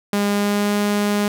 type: tone with pitch glide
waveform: sawtooth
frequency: 203.5 to 205.9 Hz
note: G#3 to G#3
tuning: -35 to -15 cents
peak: -13 dBFS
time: 0.13-1.28 s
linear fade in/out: 2 ms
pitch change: +20 cents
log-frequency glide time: 0.3-0.76 s
effects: none